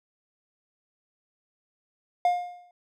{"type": "tone with exponential decay", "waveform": "triangle", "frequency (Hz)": 710, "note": "F5", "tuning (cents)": 28, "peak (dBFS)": -15, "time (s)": [2.25, 2.71], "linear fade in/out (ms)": 2, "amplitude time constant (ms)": 100, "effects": []}